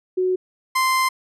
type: tone pair in turn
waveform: sine / 30% pulse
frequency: 369.2 / 1041.8 Hz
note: F#4 / C6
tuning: -4 / -8 cents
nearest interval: octave + tritone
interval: 1796 cents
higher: second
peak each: -17 / -14 dBFS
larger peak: second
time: 0.17-0.36 / 0.75-1.09 s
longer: second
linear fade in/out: 10 ms
effects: resampled to 32000 Hz